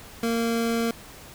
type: tone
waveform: 25% pulse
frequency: 230.6 Hz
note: A#3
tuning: 19 cents flat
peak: -19 dBFS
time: 0.23-0.91 s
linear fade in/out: 2 ms
effects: pink hiss -45 dBFS RMS until 1.34 s